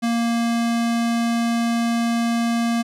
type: tone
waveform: square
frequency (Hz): 233.1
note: A#3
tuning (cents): 0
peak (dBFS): -19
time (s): 0.02-2.83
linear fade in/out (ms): 20
effects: low-pass 10000 Hz 12 dB/octave